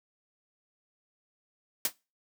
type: noise with exponential decay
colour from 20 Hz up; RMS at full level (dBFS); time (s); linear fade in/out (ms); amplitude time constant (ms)
white; -22; 1.85-1.93; 2; 16
effects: noise-tail reverb RT60 0.3 s tail -24 dB re dry + high-pass 200 Hz 12 dB/octave